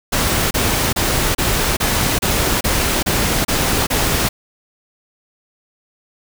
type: noise bursts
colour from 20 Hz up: pink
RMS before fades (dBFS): -17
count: 10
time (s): 0.12-4.29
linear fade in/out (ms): 10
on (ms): 390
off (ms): 30
effects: none